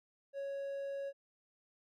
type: tone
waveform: triangle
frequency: 554.4 Hz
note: C#5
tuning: in tune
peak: -36 dBFS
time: 0.33-1.13 s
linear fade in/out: 50 ms
effects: none